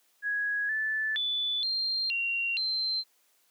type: tone with pitch steps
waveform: sine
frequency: 1664 / 1748 / 3478 / 4184 / 2755 / 4118 Hz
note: G#6 / A6 / A7 / C8 / F7 / C8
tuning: +3 / -12 / -21 / -1 / -24 / -28 cents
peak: -27 dBFS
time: 0.22-3.04 s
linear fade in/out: 50 ms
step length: 470 ms
effects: white hiss -68 dBFS RMS until 3.5 s + high-pass 300 Hz 12 dB/octave